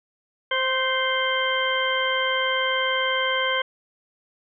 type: harmonic tone with a mistuned harmonic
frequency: 523.3 Hz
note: C5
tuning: in tune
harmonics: 1 / 2 / 3 / 4 / 6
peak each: -27 / -27 / -27 / -27 / -27 dBFS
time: 0.51-3.62 s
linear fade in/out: 5 ms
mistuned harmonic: 3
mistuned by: -18 cents
effects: none